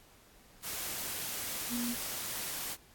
sine tone in noise, 239.8 Hz, A#3, 49 cents sharp, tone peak -33 dBFS, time 1.69-1.96 s, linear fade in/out 50 ms, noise white, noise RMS -38 dBFS, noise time 0.62-2.77 s, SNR +2 dB, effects pink hiss -60 dBFS RMS until 2.94 s + AAC 64 kbps

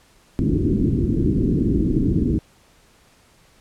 white low-pass noise, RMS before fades -19 dBFS, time 0.39-2.39 s, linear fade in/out 0 ms, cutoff 350 Hz, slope 48 dB/octave, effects pink hiss -55 dBFS RMS until 3.6 s + low-pass 11000 Hz 12 dB/octave

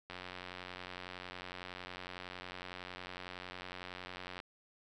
click train, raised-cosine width 0.3 ms, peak -28 dBFS, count 392, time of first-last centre 0.1-4.401 s, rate 90.9 Hz, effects none

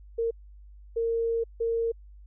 sine tone bursts at uneven times, 459.7 Hz, A#4, 24 cents flat, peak -24 dBFS, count 3, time 0.18-0.31 / 0.96-1.44 / 1.6-1.92 s, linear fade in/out 10 ms, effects added 50 Hz sine -46 dBFS peak until 2.26 s

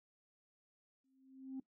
sine tone with exponential growth, 264.7 Hz, C4, 20 cents sharp, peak -38 dBFS, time 1.04-1.6 s, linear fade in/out 5 ms, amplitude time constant 120 ms, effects noise-tail reverb RT60 0.1 s tail -19 dB re dry + tanh soft clip ceiling -38 dBFS

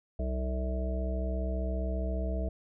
harmonic tone with a mistuned harmonic, 63.7 Hz, C2, 46 cents flat, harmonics 1 / 3 / 5 / 7 / 9 / 10, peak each -30 / -39 / -43 / -43 / -46 / -39 dBFS, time 0.19-2.49 s, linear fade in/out 5 ms, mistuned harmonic 10, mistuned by +30 cents, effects none

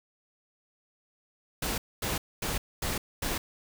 pink noise bursts, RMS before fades -31 dBFS, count 5, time 1.62-3.38 s, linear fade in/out 5 ms, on 160 ms, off 240 ms, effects none

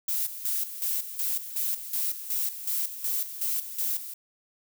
violet noise with tremolo, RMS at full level -28 dBFS, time 0.08-4.14 s, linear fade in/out 5 ms, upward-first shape square, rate 2.7 Hz, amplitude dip 70%, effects none

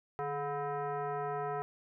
sine tone with frequency modulation, 150 Hz, D3, 37 cents sharp, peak -33 dBFS, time 0.19-1.62 s, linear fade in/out 0 ms, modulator 574 Hz, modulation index 1.9, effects none

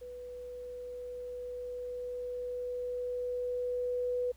sine tone with level ramp, 493.9 Hz, B4, in tune, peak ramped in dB -42 to -29 dBFS, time 0.01-4.32 s, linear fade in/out 10 ms, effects added 60 Hz sine -57 dBFS peak until 4.36 s + pink hiss -65 dBFS RMS until 4.36 s

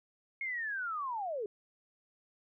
sine linear sweep, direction down, 2176 to 392 Hz, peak -34 dBFS, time 0.41-1.46 s, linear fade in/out 2 ms, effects none

